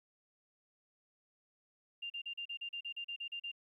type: tone bursts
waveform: sine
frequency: 2794 Hz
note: F7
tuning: in tune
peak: -39 dBFS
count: 13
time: 2.02-3.517 s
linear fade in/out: 10 ms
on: 81 ms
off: 37 ms
effects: 13-bit